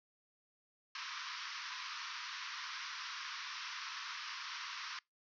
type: band-pass noise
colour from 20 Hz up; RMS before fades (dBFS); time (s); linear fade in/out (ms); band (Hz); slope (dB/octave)
pink; -45; 0.95-4.99; 2; 980 to 5900; 96
effects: noise-tail reverb RT60 0.2 s tail -26 dB re dry